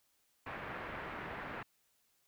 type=low-pass noise; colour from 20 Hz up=white; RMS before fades=-44 dBFS; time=0.46-1.63 s; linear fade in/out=5 ms; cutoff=2000 Hz; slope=24 dB/octave; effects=white hiss -75 dBFS RMS until 2.27 s